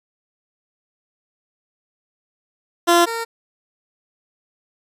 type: tone pair in turn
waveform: 15% pulse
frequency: 344 / 459.2 Hz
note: F4 / A#4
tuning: -26 / -26 cents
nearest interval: perfect fourth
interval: 500 cents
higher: second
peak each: -5 / -17 dBFS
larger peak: first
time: 2.87-3.06 / 3.06-3.25 s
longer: neither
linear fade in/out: 20 ms
effects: resampled to 32000 Hz